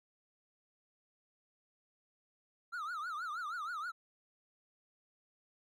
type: tone with vibrato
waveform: triangle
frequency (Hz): 1315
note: E6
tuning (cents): -5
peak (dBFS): -36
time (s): 2.72-3.92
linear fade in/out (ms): 20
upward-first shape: triangle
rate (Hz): 6.3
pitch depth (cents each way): 220
effects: none